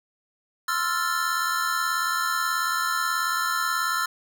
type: chord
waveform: square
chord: F major seventh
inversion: second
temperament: equal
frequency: 1046.5 / 1318.5 / 1396.9 / 1760 Hz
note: C6 / E6 / F6 / A6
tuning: 0 / 0 / 0 / 0 cents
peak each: -33 / -28 / -28 / -32 dBFS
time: 0.68-4.06 s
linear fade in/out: 5 ms
effects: none